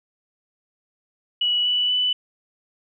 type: tone with pitch steps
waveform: sine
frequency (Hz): 2935 / 2961 / 2986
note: F#7 / F#7 / F#7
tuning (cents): -15 / +1 / +15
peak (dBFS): -18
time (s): 1.41-2.13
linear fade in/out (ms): 5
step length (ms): 240
effects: none